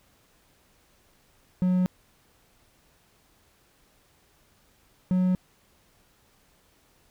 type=tone pair in turn; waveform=triangle; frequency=182.5 / 183.44 Hz; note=F#3 / F#3; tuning=-24 / -15 cents; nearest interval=unison; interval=9 cents; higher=second; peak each=-18 dBFS; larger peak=neither; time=1.62-1.86 / 5.11-5.35 s; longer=neither; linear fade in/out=0 ms; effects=pink hiss -63 dBFS RMS until 7.1 s